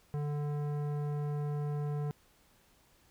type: tone with tanh clipping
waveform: sine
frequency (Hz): 146.83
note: D3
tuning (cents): 0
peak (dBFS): -34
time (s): 0.14-2.11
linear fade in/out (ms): 0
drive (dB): 15
effects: pink hiss -66 dBFS RMS until 3.1 s